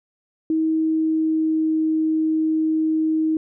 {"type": "tone with pitch glide", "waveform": "sine", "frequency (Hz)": [318.4, 315.8], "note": ["D#4", "D#4"], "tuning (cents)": [40, 26], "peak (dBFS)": -17, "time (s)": [0.5, 3.37], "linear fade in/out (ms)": 2, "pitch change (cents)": -14, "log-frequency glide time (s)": [0.69, 1.78], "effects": []}